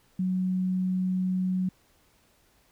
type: tone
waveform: sine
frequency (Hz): 185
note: F#3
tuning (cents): 0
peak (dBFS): -24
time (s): 0.19-1.69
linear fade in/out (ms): 5
effects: pink hiss -64 dBFS RMS until 2.71 s